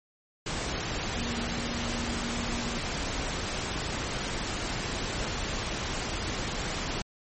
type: tone in noise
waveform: sine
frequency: 236.4 Hz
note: A#3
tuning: 24 cents sharp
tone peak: -35 dBFS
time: 1.16-2.79 s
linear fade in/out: 5 ms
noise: pink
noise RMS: -32 dBFS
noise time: 0.46-7.02 s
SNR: -6 dB
effects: MP3 32 kbps